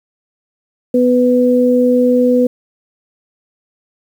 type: tone pair together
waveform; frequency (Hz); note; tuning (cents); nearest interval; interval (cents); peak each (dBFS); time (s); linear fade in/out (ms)
sine; 248.3 / 496.9; B3 / B4; +9 / +11; octave; 1202; -11; 0.94-2.47; 5
effects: 7-bit